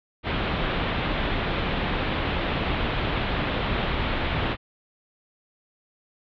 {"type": "low-pass noise", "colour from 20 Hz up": "pink", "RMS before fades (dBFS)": -26, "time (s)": [0.23, 4.57], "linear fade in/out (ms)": 50, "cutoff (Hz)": 3700, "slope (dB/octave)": 48, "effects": []}